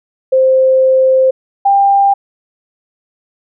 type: tone pair in turn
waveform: sine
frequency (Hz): 523.3 / 795.2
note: C5 / G5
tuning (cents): 0 / +25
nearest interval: perfect fifth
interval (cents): 725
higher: second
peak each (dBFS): -6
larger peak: neither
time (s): 0.32-1.31 / 1.65-2.14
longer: first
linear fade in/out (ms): 10
effects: none